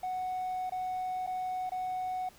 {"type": "tone with dropouts", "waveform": "triangle", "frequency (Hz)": 740, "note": "F#5", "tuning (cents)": 0, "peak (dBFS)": -29, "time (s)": [0.03, 2.29], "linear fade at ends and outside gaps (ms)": 5, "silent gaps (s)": [[0.697, 0.72], [1.265, 1.273], [1.695, 1.718]], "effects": ["tanh soft clip ceiling -27 dBFS", "pink hiss -58 dBFS RMS until 2.38 s"]}